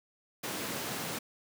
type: high-pass noise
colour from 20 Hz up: pink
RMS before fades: -37 dBFS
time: 0.43-1.19 s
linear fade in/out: 10 ms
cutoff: 130 Hz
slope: 24 dB/octave
effects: none